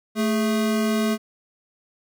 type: tone pair together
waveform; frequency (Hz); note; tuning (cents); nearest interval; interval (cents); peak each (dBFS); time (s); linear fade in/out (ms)
square; 220 / 415.3; A3 / G#4; 0 / 0; major seventh; 1100; -21 / -28; 0.15-1.18; 50
effects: none